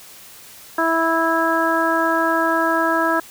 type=harmonic tone; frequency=328 Hz; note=E4; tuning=9 cents flat; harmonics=1 / 2 / 3 / 4 / 5; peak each=-22 / -22 / -22 / -22 / -22 dBFS; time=0.78-3.2 s; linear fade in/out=5 ms; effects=white hiss -42 dBFS RMS until 3.3 s